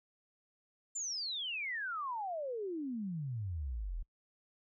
sine exponential sweep, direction down, 7380 to 36.71 Hz, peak -36 dBFS, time 0.95-4.03 s, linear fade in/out 10 ms, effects noise-tail reverb RT60 0.1 s tail -26 dB re dry

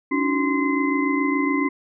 sine tone cluster, 281.5 / 308.6 / 366.5 / 1040 / 2054 Hz, C#4 / D#4 / F#4 / C6 / C7, +27 / -14 / -16 / -11 / -33 cents, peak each -21 / -27 / -28 / -27 / -27 dBFS, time 0.11-1.69 s, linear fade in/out 10 ms, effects none

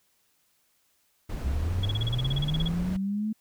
brown noise, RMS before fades -33 dBFS, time 1.29-2.97 s, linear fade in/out 10 ms
sine linear sweep, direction up, 63.2 to 219.8 Hz, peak -26 dBFS, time 1.43-3.33 s, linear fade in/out 10 ms
sine tone bursts, 3347 Hz, G#7, 13 cents sharp, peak -29 dBFS, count 15, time 1.83-2.681 s, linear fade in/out 5 ms, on 25 ms, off 34 ms
effects white hiss -69 dBFS RMS until 3.4 s

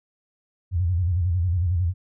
sine tone with vibrato, 88.1 Hz, F2, 16 cents sharp, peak -19 dBFS, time 0.71-1.94 s, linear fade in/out 50 ms, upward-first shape square, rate 11 Hz, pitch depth 100 cents each way, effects none

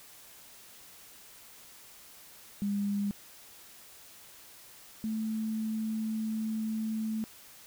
sine tone pair in turn, 202.2 / 219.4 Hz, G#3 / A3, -46 / -5 cents, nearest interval minor second, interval 141 cents, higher second, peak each -28 / -30 dBFS, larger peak first, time 2.62-3.11 / 5.04-7.24 s, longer second, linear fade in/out 0 ms, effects white hiss -53 dBFS RMS until 7.66 s

